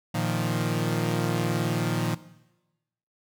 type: chord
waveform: sawtooth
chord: Bb suspended fourth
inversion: none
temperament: equal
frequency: 116.54 / 155.56 / 174.61 Hz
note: Bb2 / Eb3 / F3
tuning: 0 / 0 / 0 cents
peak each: -25 dBFS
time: 0.14-2.15 s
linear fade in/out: 10 ms
effects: noise-tail reverb RT60 1.0 s tail -17 dB re dry